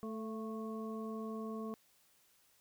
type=harmonic tone with a mistuned harmonic; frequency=220 Hz; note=A3; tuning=in tune; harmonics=1 / 2 / 3 / 5; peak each=-41 / -45 / -52 / -49 dBFS; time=0.03-1.74 s; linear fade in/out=0 ms; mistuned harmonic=3; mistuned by=+33 cents; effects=white hiss -70 dBFS RMS until 2.6 s